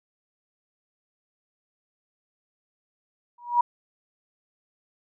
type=tone with exponential growth; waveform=sine; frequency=961 Hz; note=B5; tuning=48 cents flat; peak=-13 dBFS; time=3.38-3.61 s; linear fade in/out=5 ms; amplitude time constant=50 ms; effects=none